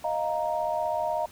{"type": "chord", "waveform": "sine", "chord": "Eb suspended second", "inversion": "none", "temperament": "equal", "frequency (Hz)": [622.3, 698.5, 932.3], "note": ["Eb5", "F5", "Bb5"], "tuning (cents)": [0, 0, 0], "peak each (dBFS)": [-29, -30, -30], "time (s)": [0.04, 1.26], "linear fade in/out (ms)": 5, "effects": ["pink hiss -51 dBFS RMS until 1.31 s"]}